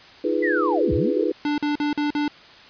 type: chord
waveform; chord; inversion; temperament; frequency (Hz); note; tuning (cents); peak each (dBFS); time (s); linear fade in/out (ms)
sine; F half-diminished seventh; third; equal with one note detuned; 311.1 / 344.4 / 415.3 / 493.9; Eb4 / F4 / Ab4 / Cb5; 0 / -24 / 0 / 0; -25; 0.24-1.32; 5
type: linear two-way sweep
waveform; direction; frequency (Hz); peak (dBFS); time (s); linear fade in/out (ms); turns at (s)
sine; down then up; 2040 to 53.7 to 492.6; -22; 0.42-1.26; 20; 0.93
type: tone bursts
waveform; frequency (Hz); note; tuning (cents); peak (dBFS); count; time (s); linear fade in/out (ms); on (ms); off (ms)
square; 294.5; D4; +5; -21; 5; 1.45-2.28; 2; 130; 45
effects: white hiss -46 dBFS RMS until 2.69 s + resampled to 11025 Hz